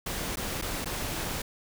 pink noise with dropouts, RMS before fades -33 dBFS, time 0.06-1.42 s, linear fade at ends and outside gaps 5 ms, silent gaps 0.358-0.37 / 0.615-0.622 / 0.846-0.857 s, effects none

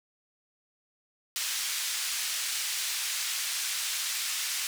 white band-pass noise, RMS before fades -32 dBFS, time 1.36-4.67 s, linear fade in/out 0 ms, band 1800 to 8300 Hz, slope 12 dB/octave, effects none

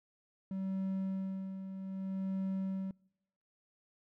triangle tone with tremolo, 191.3 Hz, G3, 42 cents flat, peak -31 dBFS, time 0.51-2.91 s, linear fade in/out 2 ms, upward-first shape sine, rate 0.64 Hz, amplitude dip 60%, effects noise-tail reverb RT60 0.9 s tail -26 dB re dry

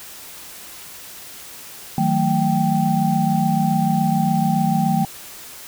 sine tone cluster, 159.7 / 186.7 / 223.1 / 780 Hz, D#3 / F#3 / A3 / G5, +45 / +16 / +24 / -9 cents, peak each -21 dBFS, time 1.98-5.05 s, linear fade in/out 2 ms, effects white hiss -38 dBFS RMS until 5.67 s

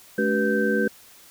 sine tone cluster, 214 / 283.6 / 382.7 / 488.2 / 1555 Hz, A3 / C#4 / G4 / B4 / G6, -48 / +40 / -42 / -20 / -14 cents, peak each -24 / -29 / -26 / -25 / -26 dBFS, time 0.18-0.88 s, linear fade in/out 5 ms, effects white hiss -50 dBFS RMS until 1.3 s

